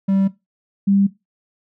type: tone pair in turn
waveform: triangle / sine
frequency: 194.3 / 197.92 Hz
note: G3 / G3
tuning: -15 / +17 cents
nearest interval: unison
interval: 32 cents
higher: second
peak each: -12 dBFS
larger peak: neither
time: 0.08-0.28 / 0.87-1.07 s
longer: neither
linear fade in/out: 10 ms
effects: noise-tail reverb RT60 0.2 s tail -17 dB re dry